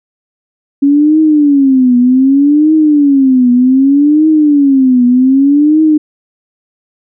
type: tone with vibrato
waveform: sine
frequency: 277.2 Hz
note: C#4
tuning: in tune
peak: -4 dBFS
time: 0.82-5.98 s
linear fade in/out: 10 ms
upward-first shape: triangle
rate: 0.65 Hz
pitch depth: 230 cents each way
effects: none